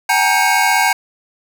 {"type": "tone cluster", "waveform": "square", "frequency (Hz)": [763, 838, 937, 1588, 2199], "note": ["G5", "G#5", "A#5", "G6", "C#7"], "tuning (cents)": [-47, 15, 9, 22, -14], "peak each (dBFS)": -19, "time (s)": [0.09, 0.93], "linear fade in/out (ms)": 5, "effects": []}